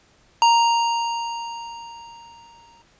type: tone with exponential decay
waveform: square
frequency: 932.3 Hz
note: A#5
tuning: in tune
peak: -12 dBFS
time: 0.42-2.82 s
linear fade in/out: 1 ms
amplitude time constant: 520 ms
effects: pink hiss -57 dBFS RMS until 2.99 s + resampled to 16000 Hz